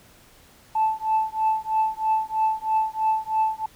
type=tone with tremolo; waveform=sine; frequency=876 Hz; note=A5; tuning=8 cents flat; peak=-15 dBFS; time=0.75-3.66 s; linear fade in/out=5 ms; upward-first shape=triangle; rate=3.1 Hz; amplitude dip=100%; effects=tanh soft clip ceiling -14 dBFS + pink hiss -53 dBFS RMS until 3.75 s